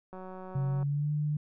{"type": "click train", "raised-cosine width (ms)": 1, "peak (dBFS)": -31, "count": 131, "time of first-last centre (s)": [0.13, 0.829], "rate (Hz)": 186}
{"type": "tone with pitch glide", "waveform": "sine", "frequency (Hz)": [136.9, 149.29], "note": ["C#3", "D3"], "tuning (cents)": [-21, 29], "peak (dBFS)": -27, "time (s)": [0.55, 1.37], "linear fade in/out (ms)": 5, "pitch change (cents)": 150, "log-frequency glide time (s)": [0.69, 1.1]}
{"effects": []}